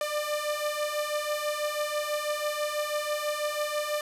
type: beating tone pair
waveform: sawtooth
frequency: 593 / 599.1 Hz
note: D5 / D5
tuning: +17 / +34 cents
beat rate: 6.1 Hz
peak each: -29 / -26 dBFS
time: 0.01-4.01 s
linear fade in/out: 2 ms
effects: resampled to 32000 Hz + 8-bit